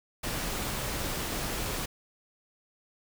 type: noise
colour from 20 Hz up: pink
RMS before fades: -33 dBFS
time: 0.23-1.86 s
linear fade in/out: 10 ms
effects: none